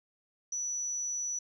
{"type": "tone", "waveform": "sine", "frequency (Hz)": 5920, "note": "F#8", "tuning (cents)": 0, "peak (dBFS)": -31, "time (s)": [0.52, 1.39], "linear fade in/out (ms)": 5, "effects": ["tanh soft clip ceiling -27 dBFS"]}